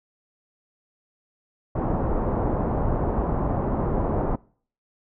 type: low-pass noise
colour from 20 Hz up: pink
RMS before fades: -24 dBFS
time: 1.75-4.36 s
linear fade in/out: 10 ms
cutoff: 980 Hz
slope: 24 dB/octave
effects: noise-tail reverb RT60 0.5 s tail -24 dB re dry